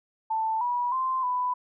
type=tone with pitch steps; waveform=sine; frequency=885 / 973 / 1041 / 995 Hz; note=A5 / B5 / C6 / B5; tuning=+10 / -26 / -9 / +13 cents; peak=-24 dBFS; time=0.3-1.54 s; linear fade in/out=10 ms; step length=310 ms; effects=none